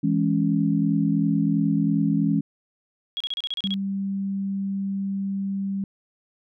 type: chord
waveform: sine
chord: C# minor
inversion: first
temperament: equal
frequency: 164.81 / 207.7 / 277.2 Hz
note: E3 / G#3 / C#4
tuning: 0 / 0 / 0 cents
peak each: -23 dBFS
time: 0.03-2.41 s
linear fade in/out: 10 ms
type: tone bursts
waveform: sine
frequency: 3309 Hz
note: G#7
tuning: 7 cents flat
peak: -25 dBFS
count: 9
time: 3.17-3.74 s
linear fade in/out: 0 ms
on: 34 ms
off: 33 ms
type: tone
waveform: sine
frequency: 196 Hz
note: G3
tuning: in tune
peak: -24 dBFS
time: 3.64-5.84 s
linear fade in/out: 2 ms
effects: none